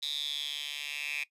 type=tone with high-pass filter sweep; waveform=10% pulse; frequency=145.9 Hz; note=D3; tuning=11 cents flat; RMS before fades=-36 dBFS; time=0.02-1.24 s; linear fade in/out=10 ms; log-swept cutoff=3800 to 2500 Hz; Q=9.9; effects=noise-tail reverb RT60 0.1 s tail -18 dB re dry + resampled to 32000 Hz